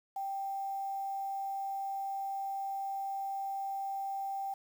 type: tone with quantisation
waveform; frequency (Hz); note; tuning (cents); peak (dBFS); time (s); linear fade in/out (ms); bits
sine; 784; G5; 0; -34; 0.16-4.54; 5; 9
effects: none